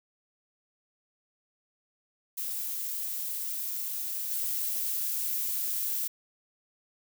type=noise with level steps; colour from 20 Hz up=violet; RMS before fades=-34 / -31 dBFS; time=2.37-6.08 s; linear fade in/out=10 ms; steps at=4.31 s; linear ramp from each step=2 ms; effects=none